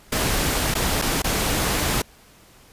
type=noise with dropouts; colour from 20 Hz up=pink; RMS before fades=-22 dBFS; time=0.12-2.02 s; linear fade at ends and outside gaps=5 ms; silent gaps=0.741-0.751 / 1.017-1.021 / 1.221-1.242 s; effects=pink hiss -51 dBFS RMS until 2.72 s + resampled to 32000 Hz